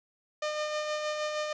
sawtooth tone with tremolo, 606 Hz, D#5, 46 cents flat, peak -25 dBFS, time 0.42-1.53 s, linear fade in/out 5 ms, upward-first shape sine, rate 6.4 Hz, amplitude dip 35%, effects resampled to 16000 Hz + 9-bit

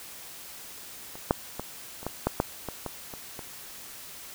clicks, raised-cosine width 1 ms, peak -29 / -6 / -18 / -27 / -16 / -9 / -8 / -18 / -18 / -25 / -24 dBFS, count 11, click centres 1.155 / 1.309 / 1.596 / 2.03 / 2.066 / 2.27 / 2.401 / 2.687 / 2.863 / 3.138 / 3.392 s, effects white hiss -44 dBFS RMS until 4.34 s

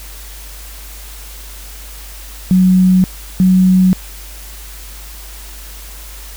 sine tone pair in turn, 185 / 185.67 Hz, F#3 / F#3, 0 / +6 cents, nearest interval unison, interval 6 cents, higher second, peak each -6 dBFS, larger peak neither, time 2.51-3.04 / 3.4-3.93 s, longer neither, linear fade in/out 0 ms, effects added 50 Hz sine -31 dBFS peak until 6.36 s + white hiss -35 dBFS RMS until 6.36 s

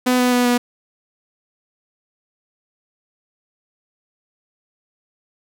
sawtooth tone with pitch steps, 251 / 248.5 / 246.1 / 243.7 Hz, B3 / B3 / B3 / B3, +28 / +11 / -6 / -23 cents, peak -10 dBFS, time 0.06-0.58 s, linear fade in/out 10 ms, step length 130 ms, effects none

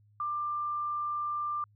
sine tone, 1188 Hz, D6, 20 cents sharp, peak -30 dBFS, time 0.2-1.64 s, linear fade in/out 2 ms, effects added 104 Hz sine -60 dBFS peak until 1.75 s

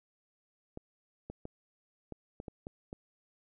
clicks, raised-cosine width 2 ms, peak -28 dBFS, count 8, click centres 0.774 / 1.3 / 1.454 / 2.123 / 2.401 / 2.482 / 2.669 / 2.929 s, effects none

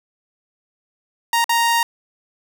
sawtooth tone with dropouts, 932.3 Hz, A#5, in tune, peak -11 dBFS, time 1.33-1.83 s, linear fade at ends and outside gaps 2 ms, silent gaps 1.443-1.493 s, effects none

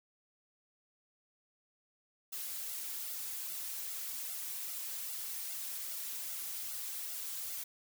blue noise with flanger, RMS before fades -41 dBFS, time 2.32-7.64 s, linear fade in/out 10 ms, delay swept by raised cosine 1.4 to 4.5 ms, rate 2.5 Hz, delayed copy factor +1, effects none

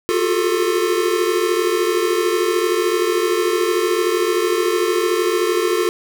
square tone cluster, 353.7 / 367 / 404.2 / 443.4 Hz, F4 / F#4 / G#4 / A4, +22 / -14 / -47 / +13 cents, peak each -20 / -25 / -26 / -21 dBFS, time 0.09-5.89 s, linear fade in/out 0 ms, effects none

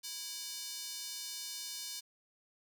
square tone with high-pass filter, 329.6 Hz, E4, in tune, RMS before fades -43 dBFS, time 0.03-2.01 s, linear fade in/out 20 ms, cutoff 4700 Hz, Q 1.6, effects 10-bit

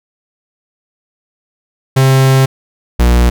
45% pulse tone pair in turn, 133.1 / 60.03 Hz, C3 / B1, +30 / -48 cents, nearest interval octave + major second, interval 1378 cents, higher first, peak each -6 dBFS, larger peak neither, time 1.96-2.46 / 2.99-3.3 s, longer first, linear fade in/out 10 ms, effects none

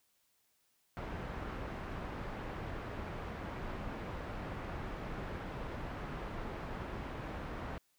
pink low-pass noise, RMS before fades -42 dBFS, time 0.97-7.78 s, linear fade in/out 0 ms, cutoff 1700 Hz, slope 12 dB/octave, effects white hiss -75 dBFS RMS until 7.98 s

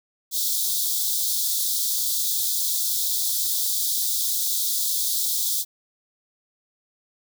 white high-pass noise, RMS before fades -24 dBFS, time 0.31-5.65 s, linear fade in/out 50 ms, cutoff 3400 Hz, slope 96 dB/octave, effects none

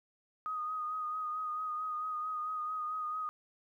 sine tone with vibrato, 1244.5 Hz, D#6, in tune, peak -34 dBFS, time 0.46-3.29 s, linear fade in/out 0 ms, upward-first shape sine, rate 4.5 Hz, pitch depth 28 cents each way, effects 12-bit

